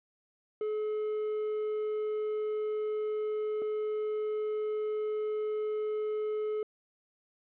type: tone pair in turn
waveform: triangle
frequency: 427.2 / 427.2 Hz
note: G#4 / G#4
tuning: +49 / +49 cents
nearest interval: unison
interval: 0 cents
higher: neither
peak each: -28 dBFS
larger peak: neither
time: 0.61-3.62 / 3.62-6.63 s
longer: neither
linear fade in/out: 2 ms
effects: resampled to 8000 Hz + 11-bit